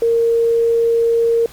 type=tone; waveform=sine; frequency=462.7 Hz; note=A#4; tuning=13 cents flat; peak=-11 dBFS; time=0.02-1.46 s; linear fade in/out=2 ms; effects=pink hiss -41 dBFS RMS until 1.52 s + MP3 96 kbps